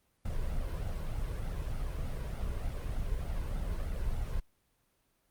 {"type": "noise with flanger", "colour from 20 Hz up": "brown", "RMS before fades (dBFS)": -34, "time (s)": [0.25, 4.4], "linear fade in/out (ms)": 5, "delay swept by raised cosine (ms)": [1.4, 2], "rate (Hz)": 3.3, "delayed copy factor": 0.55, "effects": ["pink hiss -74 dBFS RMS until 5.3 s", "Opus 32 kbps"]}